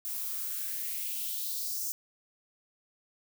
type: noise with high-pass filter sweep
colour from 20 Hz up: violet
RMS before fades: -35 dBFS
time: 0.05-1.92 s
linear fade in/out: 0 ms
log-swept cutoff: 800 to 6300 Hz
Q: 2.9
effects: none